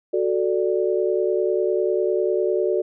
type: chord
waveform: sine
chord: D major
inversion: first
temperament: equal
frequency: 370 / 440 / 587.3 Hz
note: F#4 / A4 / D5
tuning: 0 / 0 / 0 cents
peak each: -21 / -23 / -25 dBFS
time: 0.13-2.82 s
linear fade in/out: 10 ms
effects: none